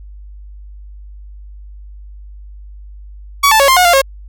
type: tone with pitch steps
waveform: sawtooth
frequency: 1130 / 878 / 555 / 1052 / 725 / 695 / 542 Hz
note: C#6 / A5 / C#5 / C6 / F#5 / F5 / C#5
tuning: +33 / -4 / +2 / +9 / -35 / -9 / -39 cents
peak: -3 dBFS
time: 3.43-4.018 s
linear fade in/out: 10 ms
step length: 84 ms
effects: added 50 Hz sine -31 dBFS peak until 4.28 s